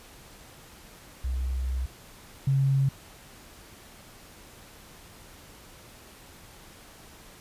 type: tone pair in turn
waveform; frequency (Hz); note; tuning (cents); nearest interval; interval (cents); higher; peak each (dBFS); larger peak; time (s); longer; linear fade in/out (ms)
sine; 64.2 / 136.04; C2 / C#3; -32 / -32; octave + minor second; 1300; second; -26 / -20; second; 1.24-1.86 / 2.47-2.89; first; 5
effects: pink hiss -50 dBFS RMS until 7.4 s + resampled to 32000 Hz